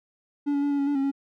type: tone with pitch steps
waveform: triangle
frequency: 287.9 / 282.9 / 286.9 / 283.7 / 279.1 / 288 / 272.2 / 276.8 Hz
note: D4 / C#4 / D4 / C#4 / C#4 / D4 / C#4 / C#4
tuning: -34 / +35 / -40 / +40 / +12 / -34 / -31 / -2 cents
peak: -20 dBFS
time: 0.46-1.116 s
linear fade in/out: 20 ms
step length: 82 ms
effects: none